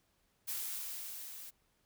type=noise with level ramp; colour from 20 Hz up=blue; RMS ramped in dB=-38 to -49 dBFS; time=0.47-1.51 s; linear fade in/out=20 ms; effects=pink hiss -75 dBFS RMS until 1.85 s